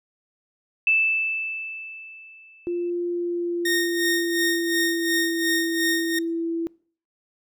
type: tone with exponential decay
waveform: sine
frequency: 2637 Hz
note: E7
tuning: in tune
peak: -15 dBFS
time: 0.87-2.9 s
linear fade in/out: 2 ms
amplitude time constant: 440 ms
type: tone with pitch glide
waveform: sine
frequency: 348.7 to 332.8 Hz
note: F4 to E4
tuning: -3 to +17 cents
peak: -23 dBFS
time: 2.67-6.67 s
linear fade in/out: 0 ms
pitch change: -80 cents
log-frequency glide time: 3.09-5.53 s
type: tone with tremolo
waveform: sawtooth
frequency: 1848 Hz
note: A#6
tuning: 16 cents flat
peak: -17 dBFS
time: 3.65-6.19 s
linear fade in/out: 5 ms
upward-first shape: sine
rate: 2.8 Hz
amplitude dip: 65%
effects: noise-tail reverb RT60 0.5 s tail -25 dB re dry